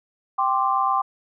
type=chord; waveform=sine; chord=G suspended fourth; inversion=none; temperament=equal; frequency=784 / 1046.5 / 1174.7 Hz; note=G5 / C6 / D6; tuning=0 / 0 / 0 cents; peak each=-23 / -22 / -23 dBFS; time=0.38-1.02 s; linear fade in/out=10 ms; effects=none